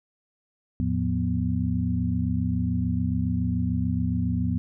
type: tone cluster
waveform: sine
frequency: 82.7 / 109.8 / 177.9 / 244.7 Hz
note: E2 / A2 / F3 / B3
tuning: +6 / -3 / +32 / -16 cents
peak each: -28 dBFS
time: 0.8-4.58 s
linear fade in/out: 0 ms
effects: none